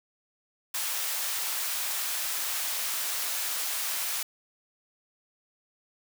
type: high-pass noise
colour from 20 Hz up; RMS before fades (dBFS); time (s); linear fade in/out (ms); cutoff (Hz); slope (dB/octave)
white; -31; 0.74-4.23; 5; 750; 12
effects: none